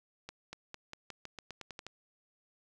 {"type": "accelerating click train", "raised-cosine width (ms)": 0.2, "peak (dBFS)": -26, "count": 12, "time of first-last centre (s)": [0.29, 1.866], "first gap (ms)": 240, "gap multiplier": 0.89, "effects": []}